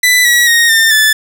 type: tone with pitch steps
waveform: sawtooth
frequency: 1991 / 1926.5 / 1864.1 / 1803.7 / 1745.3 Hz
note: B6 / B6 / A#6 / A6 / A6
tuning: +14 / -44 / -1 / +42 / -15 cents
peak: -3 dBFS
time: 0.03-1.13 s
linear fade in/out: 5 ms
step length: 220 ms
effects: none